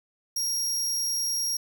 sawtooth tone, 5610 Hz, F8, 7 cents sharp, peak -23 dBFS, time 0.36-1.57 s, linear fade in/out 5 ms, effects none

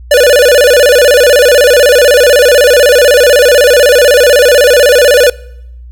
square tone with vibrato, 536 Hz, C5, 42 cents sharp, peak -3 dBFS, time 0.11-5.3 s, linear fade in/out 5 ms, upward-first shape square, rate 16 Hz, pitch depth 150 cents each way, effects noise-tail reverb RT60 0.8 s tail -24 dB re dry + added 60 Hz sine -27 dBFS peak until 5.91 s

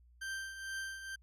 40% pulse tone with tremolo, 1568 Hz, G6, in tune, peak -36 dBFS, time 0.21-1.16 s, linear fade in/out 10 ms, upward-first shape triangle, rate 2.2 Hz, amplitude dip 65%, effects added 60 Hz sine -60 dBFS peak until 1.22 s + low-pass 12000 Hz 12 dB/octave

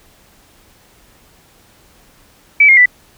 sine tone with pitch steps, 2300 / 2134 / 1979.3 Hz, D7 / C7 / B6, -37 / +34 / +3 cents, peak -4 dBFS, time 2.6-2.858 s, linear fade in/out 5 ms, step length 86 ms, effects pink hiss -49 dBFS RMS until 3.17 s

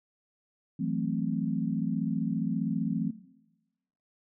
sine chord, F# half-diminished seventh, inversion third, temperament equal, 164.81 / 185 / 220 / 261.6 Hz, E3 / F#3 / A3 / C4, 0 / 0 / 0 / 0 cents, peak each -33 dBFS, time 0.79-3.11 s, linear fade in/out 10 ms, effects noise-tail reverb RT60 1.0 s tail -18 dB re dry

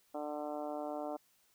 harmonic tone, 149 Hz, D3, 25 cents sharp, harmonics 2 / 3 / 4 / 5 / 6 / 7 / 8 / 9, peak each -43 / -48 / -41 / -43 / -50 / -53 / -56 / -56 dBFS, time 0.14-1.17 s, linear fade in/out 10 ms, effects white hiss -71 dBFS RMS until 1.54 s

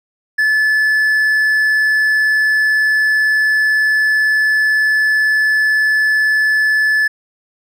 triangle tone, 1731 Hz, A6, 29 cents flat, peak -9 dBFS, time 0.38-7.08 s, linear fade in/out 10 ms, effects none

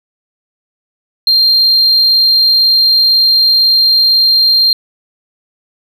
sine tone, 4186 Hz, C8, in tune, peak -4 dBFS, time 1.27-4.73 s, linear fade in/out 2 ms, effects tanh soft clip ceiling -4 dBFS

